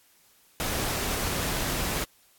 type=noise; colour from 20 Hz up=pink; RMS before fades=-29 dBFS; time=0.6-2.04 s; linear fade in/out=0 ms; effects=white hiss -61 dBFS RMS until 2.38 s + AAC 64 kbps